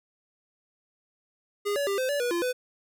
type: tone with pitch steps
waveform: square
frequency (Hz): 409.2 / 568 / 397.6 / 516 / 575 / 485.5 / 344.4 / 501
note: G#4 / C#5 / G4 / C5 / D5 / B4 / F4 / B4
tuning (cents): -26 / +42 / +25 / -24 / -37 / -30 / -24 / +25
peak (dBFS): -26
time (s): 1.65-2.53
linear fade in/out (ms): 20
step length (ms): 110
effects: none